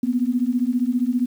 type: beating tone pair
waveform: sine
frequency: 239.2 / 254.2 Hz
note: A#3 / C4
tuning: +45 / -50 cents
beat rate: 15 Hz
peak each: -21 / -21 dBFS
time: 0.03-1.26 s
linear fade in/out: 5 ms
effects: 8-bit